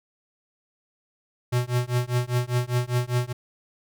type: tone with tremolo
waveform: square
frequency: 123.1 Hz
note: B2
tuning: 5 cents flat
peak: -19 dBFS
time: 1.52-3.33 s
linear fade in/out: 10 ms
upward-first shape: triangle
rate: 5 Hz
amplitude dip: 100%
effects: none